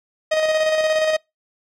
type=tone with tremolo; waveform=45% pulse; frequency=626 Hz; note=D#5; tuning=10 cents sharp; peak=-15 dBFS; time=0.31-1.17 s; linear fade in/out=10 ms; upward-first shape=square; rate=17 Hz; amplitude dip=35%; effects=noise-tail reverb RT60 0.2 s tail -26 dB re dry + low-pass 6000 Hz 12 dB/octave